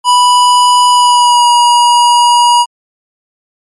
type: tone with pitch glide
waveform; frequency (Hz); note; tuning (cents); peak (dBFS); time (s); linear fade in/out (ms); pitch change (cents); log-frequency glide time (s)
square; 985 to 960.3; B5 to B5; -5 to -49; -5; 0.04-2.66; 50; -44; 0.9-1.49
effects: MP3 48 kbps